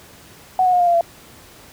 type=tone with pitch steps; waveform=sine; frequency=744 / 730.4 / 717 / 703.9 / 691 / 678.3 Hz; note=F#5 / F#5 / F5 / F5 / F5 / E5; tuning=+9 / -23 / +45 / +13 / -19 / +49 cents; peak=-12 dBFS; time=0.59-1.01 s; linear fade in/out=2 ms; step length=70 ms; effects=pink hiss -44 dBFS RMS until 1.72 s + high-pass 60 Hz 12 dB/octave